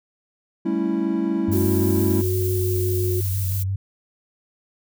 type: chord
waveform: triangle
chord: A dominant seventh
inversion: third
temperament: equal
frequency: 196 / 220 / 277.2 / 329.6 Hz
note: G3 / A3 / C#4 / E4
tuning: 0 / 0 / 0 / 0 cents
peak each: -24 / -25 / -25 / -21 dBFS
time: 0.65-2.22 s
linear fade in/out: 10 ms
type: tone with vibrato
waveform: sine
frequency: 96 Hz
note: G2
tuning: 36 cents flat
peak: -21 dBFS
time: 1.48-3.76 s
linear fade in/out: 5 ms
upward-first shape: square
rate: 5.9 Hz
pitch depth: 23 cents each way
type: noise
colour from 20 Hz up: violet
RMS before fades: -31 dBFS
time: 1.51-3.64 s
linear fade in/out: 20 ms
type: tone with pitch glide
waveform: sine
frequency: 367.3 to 362.9 Hz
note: F#4 to F#4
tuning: -13 to -34 cents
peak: -23 dBFS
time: 1.53-3.21 s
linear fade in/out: 10 ms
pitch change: -21 cents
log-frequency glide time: 2.42-3 s
effects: none